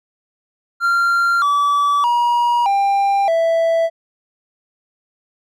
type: tone with pitch steps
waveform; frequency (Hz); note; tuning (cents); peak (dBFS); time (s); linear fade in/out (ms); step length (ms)
triangle; 1384 / 1150.4 / 956.3 / 794.9 / 660.8; F6 / D6 / A#5 / G5 / E5; -16 / -36 / +44 / +24 / +4; -11; 0.8-3.9; 50; 620
effects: none